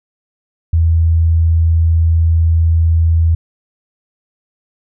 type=tone; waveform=sine; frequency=82.2 Hz; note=E2; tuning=4 cents flat; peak=-8 dBFS; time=0.73-3.35 s; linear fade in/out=5 ms; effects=none